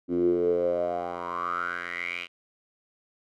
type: tone with band-pass filter sweep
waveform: 10% pulse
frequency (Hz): 87.31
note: F2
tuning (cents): 0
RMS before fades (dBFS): -28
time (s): 0.08-2.28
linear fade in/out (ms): 50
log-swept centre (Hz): 290 to 2700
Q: 8.6
effects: none